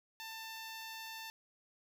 10% pulse tone, 892 Hz, A5, 23 cents sharp, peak -36 dBFS, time 0.2-1.3 s, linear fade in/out 0 ms, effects none

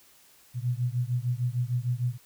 sine beating tone pair, 120.1 / 126.7 Hz, B2 / B2, -48 / +45 cents, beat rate 6.6 Hz, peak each -28 / -29 dBFS, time 0.54-2.18 s, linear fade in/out 50 ms, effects white hiss -58 dBFS RMS until 2.25 s

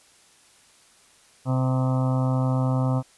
harmonic tone with a mistuned harmonic, 129.6 Hz, C3, 16 cents flat, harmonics 1 / 2 / 4 / 5 / 6 / 7 / 8 / 9 / 10, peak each -21 / -27 / -33 / -35 / -37 / -38 / -39 / -40 / -41 dBFS, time 1.45-3.03 s, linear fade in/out 50 ms, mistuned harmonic 10, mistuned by -33 cents, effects white hiss -56 dBFS RMS until 3.17 s + resampled to 24000 Hz

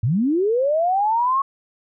sine linear sweep, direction up, 98.4 to 1108.7 Hz, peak -16 dBFS, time 0.03-1.42 s, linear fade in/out 5 ms, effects none

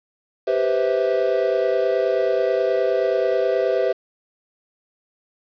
triangle chord, C major seventh, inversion second, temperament equal with one note detuned, 392 / 493.9 / 523.3 / 652.1 Hz, G4 / B4 / C5 / E5, 0 / 0 / 0 / -19 cents, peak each -21 dBFS, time 0.47-3.93 s, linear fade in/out 10 ms, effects resampled to 11025 Hz + 7-bit

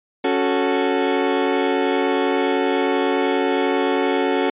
30% pulse chord, F# minor, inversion second, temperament equal, 277.2 / 370 / 440 Hz, C#4 / F#4 / A4, 0 / 0 / 0 cents, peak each -19 dBFS, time 0.24-4.5 s, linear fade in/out 5 ms, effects resampled to 8000 Hz

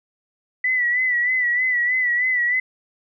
sine tone with vibrato, 1975.5 Hz, B6, in tune, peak -17 dBFS, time 0.64-2.6 s, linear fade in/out 5 ms, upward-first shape sine, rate 3.2 Hz, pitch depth 56 cents each way, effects none

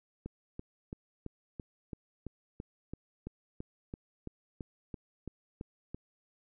click train, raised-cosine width 3 ms, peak -27 dBFS, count 18, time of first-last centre 0.26-5.946 s, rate 2.99 Hz, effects none

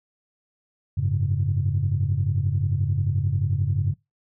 sine chord, F# suspended second, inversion none, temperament equal, 92.5 / 103.83 / 138.59 Hz, F#2 / G#2 / C#3, 0 / 0 / 0 cents, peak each -24 dBFS, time 0.97-3.94 s, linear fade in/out 10 ms, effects noise-tail reverb RT60 0.2 s tail -23 dB re dry + tanh soft clip ceiling -12 dBFS

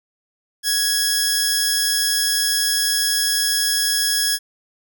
15% pulse tone pair together, 1662 / 5304 Hz, G#6 / E8, +1 / +10 cents, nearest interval octave + minor sixth, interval 2009 cents, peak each -14 dBFS, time 0.63-4.39 s, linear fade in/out 50 ms, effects none

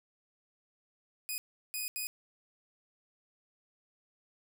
5% pulse tone bursts at uneven times, 2489 Hz, D#7, in tune, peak -25 dBFS, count 3, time 1.29-1.38 / 1.74-1.88 / 1.96-2.07 s, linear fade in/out 0 ms, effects none

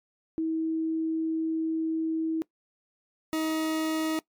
sine / 40% pulse tone pair in turn, 321.7 / 316.5 Hz, E4 / D#4, -42 / +30 cents, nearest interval unison, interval 28 cents, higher first, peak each -25 dBFS, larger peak neither, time 0.38-2.42 / 3.33-4.19 s, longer first, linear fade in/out 0 ms, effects noise-tail reverb RT60 0.1 s tail -21 dB re dry + MP3 96 kbps

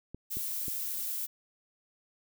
clicks, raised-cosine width 3 ms, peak -28 dBFS, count 3, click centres 0.146 / 0.37 / 0.682 s
violet noise, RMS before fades -35 dBFS, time 0.3-1.27 s, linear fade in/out 20 ms
effects none

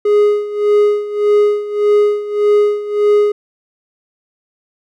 triangle tone with tremolo, 415.3 Hz, G#4, in tune, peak -5 dBFS, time 0.05-3.32 s, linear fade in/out 5 ms, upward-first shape sine, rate 1.7 Hz, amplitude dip 80%, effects none

